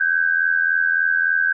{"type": "tone pair together", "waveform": "sine", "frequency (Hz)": [1532.5, 1616], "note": ["G6", "G#6"], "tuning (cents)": [-40, -48], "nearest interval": "minor second", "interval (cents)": 92, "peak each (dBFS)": [-18, -19], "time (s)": [0, 1.53], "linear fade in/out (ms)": 10, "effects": []}